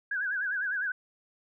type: tone with vibrato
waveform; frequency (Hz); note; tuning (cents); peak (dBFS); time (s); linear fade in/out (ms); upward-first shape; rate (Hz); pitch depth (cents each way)
sine; 1568; G6; 0; -28; 0.11-0.92; 5; sine; 9.9; 120
effects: none